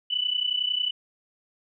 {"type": "tone pair together", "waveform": "sine", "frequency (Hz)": [2960, 2991], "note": ["F#7", "F#7"], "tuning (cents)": [0, 18], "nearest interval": "unison", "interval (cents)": 18, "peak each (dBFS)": [-27, -26], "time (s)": [0.1, 0.91], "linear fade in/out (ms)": 10, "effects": []}